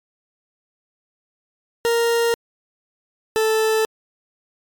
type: tone pair in turn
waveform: 40% pulse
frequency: 466.2 / 439.2 Hz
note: A#4 / A4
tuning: 0 / -3 cents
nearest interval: minor second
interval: 103 cents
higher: first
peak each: -15 dBFS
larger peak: neither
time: 1.85-2.34 / 3.36-3.85 s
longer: neither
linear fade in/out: 0 ms
effects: MP3 96 kbps